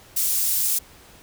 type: high-pass noise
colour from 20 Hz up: pink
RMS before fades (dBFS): -22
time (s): 0.16-0.79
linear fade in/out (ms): 10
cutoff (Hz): 9500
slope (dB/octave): 12
effects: pink hiss -49 dBFS RMS until 1.22 s